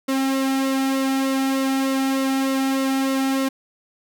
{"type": "tone with flanger", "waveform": "sawtooth", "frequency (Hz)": 268, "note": "C4", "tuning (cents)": 42, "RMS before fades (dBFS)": -21, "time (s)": [0.08, 3.49], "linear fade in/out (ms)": 10, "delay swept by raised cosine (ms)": [1.2, 1.99], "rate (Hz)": 3.3, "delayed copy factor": -0.6, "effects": []}